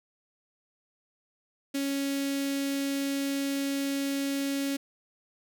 sawtooth tone with notch filter, 277.2 Hz, C#4, in tune, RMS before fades -30 dBFS, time 1.74-4.77 s, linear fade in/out 10 ms, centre 960 Hz, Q 0.51, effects none

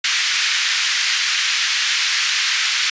pink band-pass noise, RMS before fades -19 dBFS, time 0.04-2.9 s, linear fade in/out 5 ms, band 1700 to 6300 Hz, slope 24 dB/octave, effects resampled to 16000 Hz

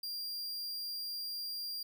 45% pulse tone, 4772 Hz, D8, 27 cents sharp, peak -37 dBFS, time 0.03-1.83 s, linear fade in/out 5 ms, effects none

